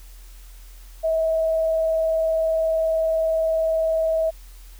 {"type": "tone with vibrato", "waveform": "sine", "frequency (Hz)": 645, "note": "E5", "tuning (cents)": -38, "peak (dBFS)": -18, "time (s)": [1.03, 4.31], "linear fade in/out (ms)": 20, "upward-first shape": "square", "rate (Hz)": 20, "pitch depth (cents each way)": 18, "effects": ["added 42 Hz sine -40 dBFS peak until 4.79 s", "white hiss -52 dBFS RMS until 4.79 s"]}